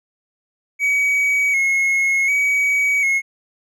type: tone with vibrato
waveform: triangle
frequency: 2217 Hz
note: C#7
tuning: in tune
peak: -13 dBFS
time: 0.79-3.22 s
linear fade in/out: 50 ms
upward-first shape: square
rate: 0.67 Hz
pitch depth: 38 cents each way
effects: none